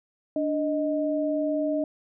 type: tone pair together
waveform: sine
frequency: 293.7 / 622.3 Hz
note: D4 / D#5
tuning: 0 / 0 cents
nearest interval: octave + minor second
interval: 1300 cents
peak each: -26 dBFS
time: 0.36-1.84 s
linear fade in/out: 2 ms
effects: none